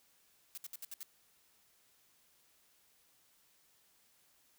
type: noise bursts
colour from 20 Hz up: blue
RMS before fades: -45 dBFS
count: 6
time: 0.55-1.03 s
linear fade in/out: 0 ms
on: 25 ms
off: 66 ms
effects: white hiss -70 dBFS RMS until 4.58 s